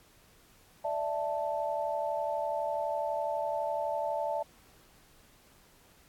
sine chord, D suspended second, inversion none, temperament equal, 587.3 / 659.3 / 880 Hz, D5 / E5 / A5, 0 / 0 / 0 cents, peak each -34 dBFS, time 0.84-4.43 s, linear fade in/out 10 ms, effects pink hiss -61 dBFS RMS until 6.08 s + AAC 64 kbps

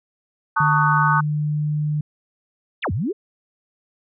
sine chord, D# half-diminished seventh, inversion second, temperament just, 896 / 1120.1 / 1244.5 / 1493.4 Hz, A5 / C#6 / D#6 / F#6, +31 / +18 / 0 / +16 cents, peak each -21 dBFS, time 0.56-1.21 s, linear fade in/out 10 ms
sine tone, 150.1 Hz, D3, 38 cents sharp, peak -19 dBFS, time 0.6-2.01 s, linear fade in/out 5 ms
sine exponential two-way sweep, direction down then up, 4148 to 80.9 to 460.4 Hz, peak -20 dBFS, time 2.82-3.13 s, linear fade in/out 20 ms, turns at 2.92 s
effects none

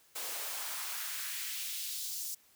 white noise with high-pass filter sweep, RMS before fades -39 dBFS, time 0.15-2.35 s, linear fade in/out 10 ms, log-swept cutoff 420 to 6300 Hz, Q 1.3, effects white hiss -65 dBFS RMS until 2.55 s

